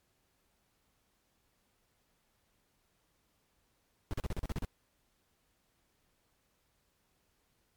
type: noise bursts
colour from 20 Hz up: brown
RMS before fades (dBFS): -34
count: 9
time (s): 4.11-4.648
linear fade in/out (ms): 0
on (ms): 26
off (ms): 38
effects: pink hiss -75 dBFS RMS until 7.76 s + MP3 96 kbps